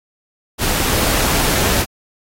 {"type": "noise", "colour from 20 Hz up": "pink", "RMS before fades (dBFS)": -17, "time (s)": [0.58, 1.86], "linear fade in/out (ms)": 50, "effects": ["AAC 48 kbps"]}